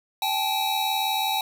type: tone cluster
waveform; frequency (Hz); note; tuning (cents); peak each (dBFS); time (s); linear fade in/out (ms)
square; 783 / 862 / 3849; G5 / A5 / B7; -2 / -36 / -45; -28; 0.22-1.41; 2
effects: none